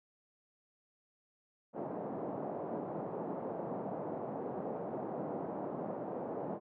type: band-pass noise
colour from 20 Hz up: white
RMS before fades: -40 dBFS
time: 1.73-6.6 s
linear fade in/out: 50 ms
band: 150 to 740 Hz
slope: 24 dB/octave
effects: none